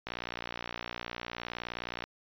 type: click train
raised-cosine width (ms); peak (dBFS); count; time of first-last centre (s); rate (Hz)
0.3; -20; 118; 0.07-2.04; 59.4
effects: resampled to 11025 Hz